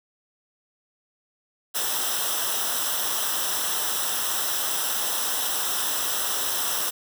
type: noise with comb filter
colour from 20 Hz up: white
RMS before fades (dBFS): -26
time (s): 1.74-6.91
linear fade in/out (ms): 20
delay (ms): 0.44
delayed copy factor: -0.75
effects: none